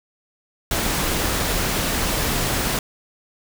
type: noise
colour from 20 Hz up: pink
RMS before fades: -22 dBFS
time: 0.71-2.79 s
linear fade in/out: 2 ms
effects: none